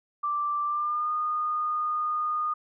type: tone with pitch glide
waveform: sine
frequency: 1174.7 to 1226 Hz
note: D6 to D#6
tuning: 0 to -26 cents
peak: -25 dBFS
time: 0.23-2.54 s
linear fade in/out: 10 ms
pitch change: +74 cents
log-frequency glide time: 0.65-1.12 s
effects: none